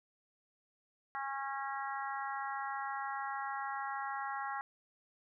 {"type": "harmonic tone", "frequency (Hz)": 273.5, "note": "C#4", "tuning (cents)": -23, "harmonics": [3, 4, 5, 6, 7], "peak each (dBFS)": [-40, -42, -44, -46, -47], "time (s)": [1.15, 4.61], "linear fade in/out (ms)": 0, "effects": []}